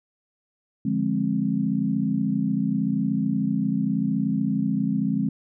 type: chord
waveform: sine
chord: D half-diminished seventh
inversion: none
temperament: equal with one note detuned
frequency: 146.83 / 174.61 / 207.7 / 264.1 Hz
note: D3 / F3 / Ab3 / C4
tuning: 0 / 0 / 0 / +16 cents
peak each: -30 / -28 / -24 / -26 dBFS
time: 0.85-5.29 s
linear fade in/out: 5 ms
effects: none